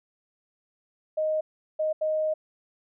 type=tone bursts at uneven times; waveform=sine; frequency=622.3 Hz; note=D#5; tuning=in tune; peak=-23 dBFS; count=3; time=1.17-1.41 / 1.79-1.93 / 2.01-2.34 s; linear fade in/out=10 ms; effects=none